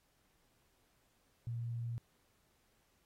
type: tone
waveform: sine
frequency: 117.5 Hz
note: A#2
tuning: 14 cents sharp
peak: -37 dBFS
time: 1.47-1.98 s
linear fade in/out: 0 ms
effects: pink hiss -75 dBFS RMS until 3.05 s + AAC 48 kbps